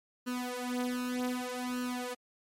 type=tone with flanger; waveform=sawtooth; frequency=248.8 Hz; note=B3; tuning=13 cents sharp; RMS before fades=-35 dBFS; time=0.26-2.15 s; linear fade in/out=20 ms; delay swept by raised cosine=0.69 to 4.79 ms; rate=0.65 Hz; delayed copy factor=+0.9; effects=MP3 64 kbps